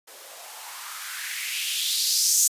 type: noise with band-pass filter sweep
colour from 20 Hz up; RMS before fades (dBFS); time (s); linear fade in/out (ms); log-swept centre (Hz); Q
violet; -27; 0.07-2.48; 10; 450 to 7000; 3
effects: resampled to 32000 Hz